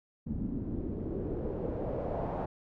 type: noise with low-pass filter sweep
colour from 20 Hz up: pink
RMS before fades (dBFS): -35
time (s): 0.26-2.46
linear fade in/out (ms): 10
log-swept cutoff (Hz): 220 to 780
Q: 2.5
effects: none